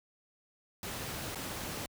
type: noise with dropouts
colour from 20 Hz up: pink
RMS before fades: -39 dBFS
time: 0.83-1.86 s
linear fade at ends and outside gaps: 1 ms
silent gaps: 1.348-1.356 s
effects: high-pass 60 Hz 12 dB/octave